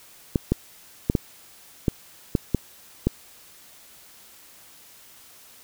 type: clicks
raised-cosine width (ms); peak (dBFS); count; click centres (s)
3; -6; 8; 0.358 / 0.52 / 1.099 / 1.152 / 1.882 / 2.352 / 2.547 / 3.07
effects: white hiss -50 dBFS RMS until 5.63 s